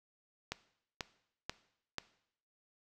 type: click train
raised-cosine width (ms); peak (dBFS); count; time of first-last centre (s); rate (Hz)
0.2; -19; 4; 0.52-1.983; 2.05
effects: noise-tail reverb RT60 0.7 s tail -17 dB re dry